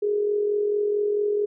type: tone with amplitude modulation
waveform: sine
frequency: 414.4 Hz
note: G#4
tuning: 4 cents flat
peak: -18 dBFS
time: 0.02-1.46 s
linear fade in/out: 10 ms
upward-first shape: sine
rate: 44.5 Hz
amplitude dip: 50%
effects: none